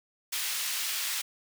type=high-pass noise; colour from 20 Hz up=pink; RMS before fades=-32 dBFS; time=0.32-1.22 s; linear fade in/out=10 ms; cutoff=2300 Hz; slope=12 dB/octave; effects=none